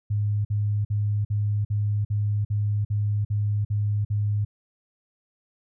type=tone bursts; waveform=sine; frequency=103.83 Hz; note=G#2; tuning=in tune; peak=-21 dBFS; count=11; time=0.1-4.45 s; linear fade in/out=10 ms; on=350 ms; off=50 ms; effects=none